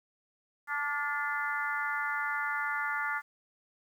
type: harmonic tone with a mistuned harmonic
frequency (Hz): 291.9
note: D4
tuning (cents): -10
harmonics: 3 / 4 / 5 / 6 / 7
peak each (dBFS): -38 / -37 / -34 / -36 / -39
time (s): 0.67-3.22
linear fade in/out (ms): 50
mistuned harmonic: 5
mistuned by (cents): -41
effects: 10-bit